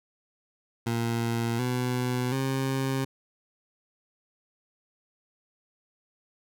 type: tone with pitch steps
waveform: 20% pulse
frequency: 116.54 / 124.9 / 133.87 Hz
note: A#2 / B2 / C3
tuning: 0 / +20 / +40 cents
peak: -21 dBFS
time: 0.86-3.05 s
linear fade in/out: 10 ms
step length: 730 ms
effects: none